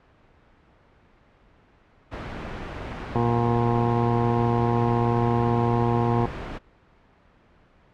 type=noise; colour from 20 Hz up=pink; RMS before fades=-33 dBFS; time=2.11-6.59 s; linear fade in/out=20 ms
type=harmonic tone; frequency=118.2 Hz; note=A#2; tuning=24 cents sharp; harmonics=1 / 2 / 3 / 4 / 6 / 7 / 8 / 9; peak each=-23 / -26 / -28 / -29 / -31 / -31 / -32 / -33 dBFS; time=3.15-6.26 s; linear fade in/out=5 ms
effects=pink hiss -57 dBFS RMS until 7.93 s + low-pass 2000 Hz 12 dB/octave